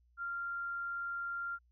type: tone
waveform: sine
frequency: 1389 Hz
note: F6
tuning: 10 cents flat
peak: -36 dBFS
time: 0.17-1.59 s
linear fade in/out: 50 ms
effects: added 60 Hz sine -66 dBFS peak until 1.71 s